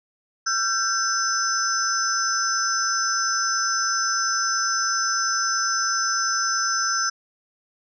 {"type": "tone cluster", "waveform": "sine", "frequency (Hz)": [1352, 1563, 5220, 6050], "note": ["E6", "G6", "E8", "F#8"], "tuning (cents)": [43, -6, -18, 38], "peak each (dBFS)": -26, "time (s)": [0.46, 7.1], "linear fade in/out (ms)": 10, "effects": []}